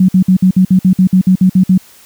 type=tone bursts; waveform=sine; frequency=185.9 Hz; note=F#3; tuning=8 cents sharp; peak=-4 dBFS; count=13; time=0-1.778 s; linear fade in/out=5 ms; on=86 ms; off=55 ms; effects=white hiss -42 dBFS RMS until 2.05 s